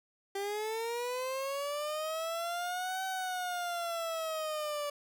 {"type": "linear two-way sweep", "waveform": "30% pulse", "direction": "up then down", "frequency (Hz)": [391.7, 763, 578], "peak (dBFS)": -31, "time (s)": [0.35, 4.9], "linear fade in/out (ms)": 5, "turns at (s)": 3.04, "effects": []}